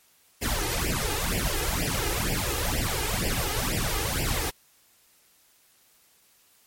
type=noise with flanger; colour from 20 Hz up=pink; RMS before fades=-27 dBFS; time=0.41-4.51 s; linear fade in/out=20 ms; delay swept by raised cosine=0.38 to 2.48 ms; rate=2.1 Hz; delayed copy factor=+0.9; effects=white hiss -61 dBFS RMS until 6.66 s + MP3 64 kbps